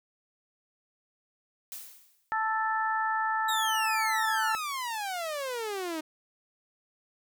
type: noise with exponential decay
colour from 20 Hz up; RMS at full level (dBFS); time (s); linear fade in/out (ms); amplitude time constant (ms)
blue; -38; 1.72-2.32; 0; 130
type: harmonic tone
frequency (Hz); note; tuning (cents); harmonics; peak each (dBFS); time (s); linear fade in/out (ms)
439.9; A4; 0; 2 / 3 / 4; -29 / -31 / -32; 2.32-4.55; 0
type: exponential sweep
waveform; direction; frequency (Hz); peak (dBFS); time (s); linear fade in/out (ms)
sawtooth; down; 3864 to 305.9; -28; 3.48-6.01; 10
effects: none